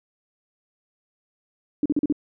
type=tone bursts; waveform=sine; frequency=293.7 Hz; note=D4; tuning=in tune; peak=-17 dBFS; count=5; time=1.83-2.125 s; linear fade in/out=2 ms; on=27 ms; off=40 ms; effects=none